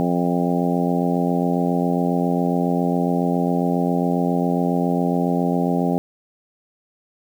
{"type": "harmonic tone with a mistuned harmonic", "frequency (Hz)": 87.31, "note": "F2", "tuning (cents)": 0, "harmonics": [2, 3, 4, 5, 6, 7, 8, 9], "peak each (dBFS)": [-21, -22, -28, -28, -31, -29, -31, -28], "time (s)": [0, 5.98], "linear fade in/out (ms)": 0, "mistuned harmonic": 9, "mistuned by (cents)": 17, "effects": ["8-bit"]}